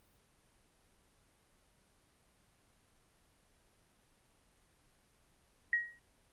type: tone with exponential decay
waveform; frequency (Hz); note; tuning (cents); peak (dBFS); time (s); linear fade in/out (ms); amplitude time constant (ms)
sine; 1896; A#6; +29; -25; 5.73-5.99; 2; 56
effects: pink hiss -70 dBFS RMS until 6.32 s + Opus 32 kbps